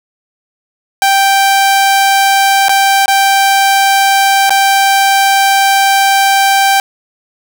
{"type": "tone with dropouts", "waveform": "sawtooth", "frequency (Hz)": 784, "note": "G5", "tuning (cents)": 0, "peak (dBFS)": -3, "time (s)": [1.02, 6.8], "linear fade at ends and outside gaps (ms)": 1, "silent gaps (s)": [[2.684, 2.693], [3.059, 3.08], [4.495, 4.505]], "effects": []}